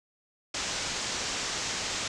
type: low-pass noise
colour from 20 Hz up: white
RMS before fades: -33 dBFS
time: 0.54-2.08 s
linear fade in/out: 5 ms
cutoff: 7400 Hz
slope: 48 dB/octave
effects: none